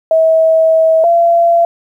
sine tone pair in turn, 645 / 680.8 Hz, E5 / F5, -38 / -44 cents, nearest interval minor second, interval 94 cents, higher second, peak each -6 dBFS, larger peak neither, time 0.11-1.04 / 1.04-1.65 s, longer first, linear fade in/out 2 ms, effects 8-bit

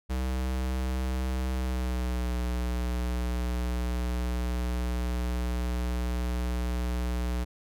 square tone with pitch glide, 64 to 60.9 Hz, C2 to B1, -38 to -24 cents, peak -28 dBFS, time 0.09-7.45 s, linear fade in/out 20 ms, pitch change -86 cents, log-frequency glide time 1.52-2.33 s, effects none

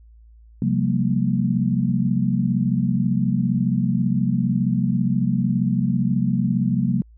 sine tone cluster, 132.5 / 178.7 / 196.7 / 231.5 Hz, C3 / F3 / G3 / A#3, +22 / +40 / +6 / -12 cents, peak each -23 dBFS, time 0.62-7.02 s, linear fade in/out 2 ms, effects added 56 Hz sine -45 dBFS peak until 7.17 s

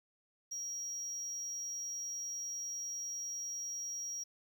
triangle tone, 5670 Hz, F8, 25 cents sharp, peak -37 dBFS, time 0.51-4.24 s, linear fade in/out 10 ms, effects 11-bit

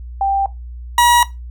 sine / 40% pulse tone pair in turn, 787 / 959.8 Hz, G5 / B5, +7 / -50 cents, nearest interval minor third, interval 343 cents, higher second, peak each -13 / -7 dBFS, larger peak second, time 0.21-0.46 / 0.98-1.23 s, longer neither, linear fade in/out 2 ms, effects noise-tail reverb RT60 0.2 s tail -17 dB re dry + added 60 Hz sine -28 dBFS peak until 1.5 s

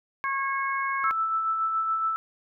harmonic tone, 546 Hz, C#5, 26 cents flat, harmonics 2 / 3 / 4, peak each -27 / -31 / -33 dBFS, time 0.24-1.11 s, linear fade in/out 0 ms
sine tone with tremolo, 1318.5 Hz, E6, in tune, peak -22 dBFS, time 1.04-2.16 s, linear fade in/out 0 ms, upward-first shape sine, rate 7.1 Hz, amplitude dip 35%
effects none

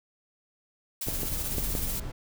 blue noise with tremolo, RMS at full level -32 dBFS, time 1.01-2 s, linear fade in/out 5 ms, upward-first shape sine, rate 16 Hz, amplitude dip 35%
brown noise, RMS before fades -34 dBFS, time 1.06-2.12 s, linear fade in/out 10 ms
clicks, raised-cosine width 2 ms, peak -19 dBFS, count 4, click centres 1.085 / 1.232 / 1.583 / 1.752 s
effects none

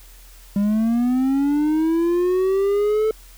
triangle linear sweep, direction up, 198.4 to 440 Hz, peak -14 dBFS, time 0.56-3.11 s, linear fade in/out 2 ms, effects added 42 Hz sine -43 dBFS peak until 3.37 s + white hiss -49 dBFS RMS until 3.37 s

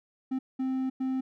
triangle tone bursts at uneven times, 261.6 Hz, C4, in tune, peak -25 dBFS, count 3, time 0.31-0.39 / 0.59-0.9 / 1-1.21 s, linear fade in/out 10 ms, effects none

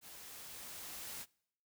white noise with level ramp, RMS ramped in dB -53 to -45 dBFS, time 0.01-1.26 s, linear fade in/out 50 ms, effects noise-tail reverb RT60 0.7 s tail -25 dB re dry

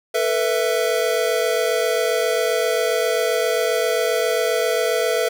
square chord, A suspended second, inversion none, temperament equal with one note detuned, 446.4 / 493.9 / 659.3 Hz, A4 / B4 / E5, +25 / 0 / 0 cents, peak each -23 dBFS, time 0.14-5.29 s, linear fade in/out 10 ms, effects none

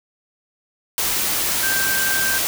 sine tone in noise, 1568 Hz, G6, in tune, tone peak -21 dBFS, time 1.63-2.38 s, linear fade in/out 0 ms, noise white, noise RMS -21 dBFS, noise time 0.98-2.47 s, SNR -3 dB, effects none

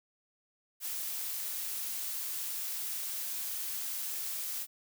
blue noise, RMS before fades -37 dBFS, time 0.8-4.67 s, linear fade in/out 50 ms, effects none

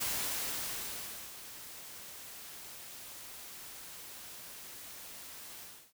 white noise with ADSR envelope, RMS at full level -34 dBFS, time 0-5.93 s, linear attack 15 ms, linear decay 1300 ms, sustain -14 dB, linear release 310 ms, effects none

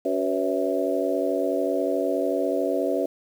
harmonic tone with a mistuned harmonic, 93.9 Hz, F#2, 26 cents sharp, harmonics 3 / 4 / 5 / 6 / 7, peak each -28 / -28 / -28 / -28 / -28 dBFS, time 0.05-3.06 s, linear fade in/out 5 ms, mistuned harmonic 5, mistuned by +83 cents, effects 8-bit

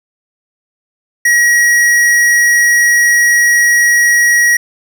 sine tone with hard clipping, 1906 Hz, A#6, 38 cents sharp, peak -8 dBFS, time 1.25-4.57 s, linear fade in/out 5 ms, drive 15 dB, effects none

